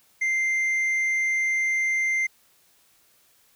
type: tone with tanh clipping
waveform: triangle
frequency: 2090 Hz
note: C7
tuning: 2 cents flat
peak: -22 dBFS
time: 0.21-2.27 s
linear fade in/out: 10 ms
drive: 8 dB
effects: white hiss -61 dBFS RMS until 3.55 s